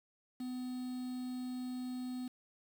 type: tone with quantisation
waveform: triangle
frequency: 251.9 Hz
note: B3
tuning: 34 cents sharp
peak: -36 dBFS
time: 0.4-2.28 s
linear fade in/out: 5 ms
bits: 9
effects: none